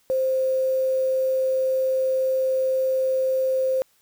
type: tone with quantisation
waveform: sine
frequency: 523.3 Hz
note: C5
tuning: in tune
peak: -19 dBFS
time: 0.1-3.82 s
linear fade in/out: 0 ms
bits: 7
effects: white hiss -63 dBFS RMS until 4.01 s